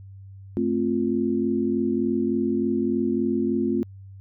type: chord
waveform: sine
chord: F major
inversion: first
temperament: equal with one note detuned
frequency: 220 / 263.4 / 349.2 Hz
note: A3 / C4 / F4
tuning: 0 / +12 / 0 cents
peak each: -25 dBFS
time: 0.57-3.83 s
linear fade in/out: 0 ms
effects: added 97 Hz sine -40 dBFS peak until 4.2 s